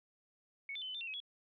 sine tone with pitch steps, 2216 / 3526 / 3050 / 3020 / 3575 / 2726 / 2548 / 3362 Hz, C#7 / A7 / G7 / F#7 / A7 / F7 / D#7 / G#7, -1 / +3 / -48 / +35 / +27 / -43 / +41 / +20 cents, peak -40 dBFS, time 0.69-1.202 s, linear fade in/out 2 ms, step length 64 ms, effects none

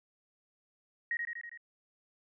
sine tone with echo, 1883 Hz, A#6, 17 cents sharp, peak -30 dBFS, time 1.11-1.17 s, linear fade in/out 2 ms, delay 81 ms, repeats 5, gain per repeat -3 dB, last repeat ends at 1.575 s, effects none

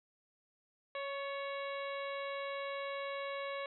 harmonic tone with a mistuned harmonic, 555 Hz, C#5, 2 cents sharp, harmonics 1 / 2 / 3 / 4 / 5 / 6 / 7, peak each -40 / -44 / -49 / -47 / -52 / -55 / -53 dBFS, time 0.95-3.66 s, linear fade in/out 2 ms, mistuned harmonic 3, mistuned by +44 cents, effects none

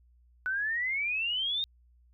sine exponential sweep, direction up, 1480 to 3729 Hz, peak -28 dBFS, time 0.46-1.64 s, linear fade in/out 0 ms, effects added 60 Hz sine -59 dBFS peak until 2.13 s

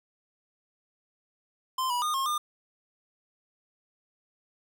square tone with pitch steps, 1039 / 974 / 1223 / 1075 / 1207 Hz, C6 / B5 / D#6 / C6 / D6, -12 / -24 / -30 / +47 / +47 cents, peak -27 dBFS, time 1.78-2.38 s, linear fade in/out 5 ms, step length 120 ms, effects none

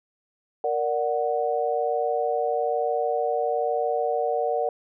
sine chord, Bb augmented, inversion none, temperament equal, 466.2 / 587.3 / 740 Hz, Bb4 / D5 / F#5, 0 / 0 / 0 cents, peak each -26 / -27 / -26 dBFS, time 0.64-4.69 s, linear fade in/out 2 ms, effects none

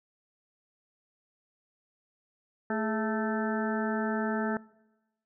harmonic tone with a mistuned harmonic, 220 Hz, A3, in tune, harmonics 1 / 2 / 3 / 4 / 6 / 7 / 8, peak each -31 / -34 / -36 / -37 / -39 / -39 / -40 dBFS, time 2.7-4.57 s, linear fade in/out 2 ms, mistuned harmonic 2, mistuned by -69 cents, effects noise-tail reverb RT60 1.0 s tail -23 dB re dry

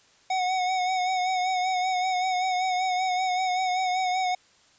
square tone with vibrato, 740 Hz, F#5, in tune, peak -24 dBFS, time 0.3-4.35 s, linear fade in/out 5 ms, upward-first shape sine, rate 5.2 Hz, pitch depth 37 cents each way, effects white hiss -59 dBFS RMS until 4.78 s + resampled to 16000 Hz

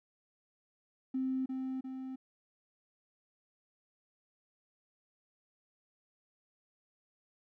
triangle tone with echo, 261.6 Hz, C4, in tune, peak -27 dBFS, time 1.14-1.46 s, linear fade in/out 10 ms, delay 350 ms, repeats 2, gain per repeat -5 dB, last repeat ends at 2.16 s, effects tanh soft clip ceiling -29 dBFS

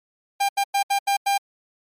45% pulse tone bursts at uneven times, 798 Hz, G5, 31 cents sharp, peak -18 dBFS, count 6, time 0.4-0.49 / 0.57-0.64 / 0.74-0.83 / 0.9-0.99 / 1.07-1.17 / 1.26-1.38 s, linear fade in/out 10 ms, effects MP3 64 kbps

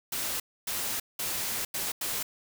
white noise bursts at uneven times, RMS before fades -32 dBFS, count 5, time 0.12-0.4 / 0.67-1 / 1.19-1.65 / 1.74-1.92 / 2.01-2.23 s, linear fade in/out 5 ms, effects none

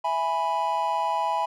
triangle chord, E major, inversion none, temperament equal, 659.3 / 830.6 / 987.8 Hz, E5 / G#5 / B5, 0 / 0 / 0 cents, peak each -29 / -25 / -24 dBFS, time 0.04-1.46 s, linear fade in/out 10 ms, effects none

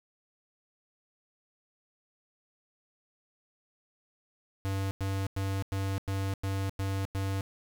square tone bursts, 97.2 Hz, G2, 14 cents flat, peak -30 dBFS, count 8, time 4.65-7.409 s, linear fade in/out 0 ms, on 260 ms, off 97 ms, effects none

